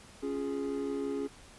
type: chord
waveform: triangle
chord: Db major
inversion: none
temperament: equal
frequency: 277.2 / 349.2 / 415.3 Hz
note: Db4 / F4 / Ab4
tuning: 0 / 0 / 0 cents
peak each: -33 / -39 / -33 dBFS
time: 0.22-1.28 s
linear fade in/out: 20 ms
effects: pink hiss -54 dBFS RMS until 1.58 s + resampled to 24000 Hz